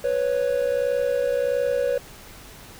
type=tone pair together; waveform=triangle; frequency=492.9 / 554.4 Hz; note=B4 / C#5; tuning=-3 / 0 cents; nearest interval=major second; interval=203 cents; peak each=-21 dBFS; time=0.04-1.98 s; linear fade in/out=5 ms; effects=pink hiss -44 dBFS RMS until 2.79 s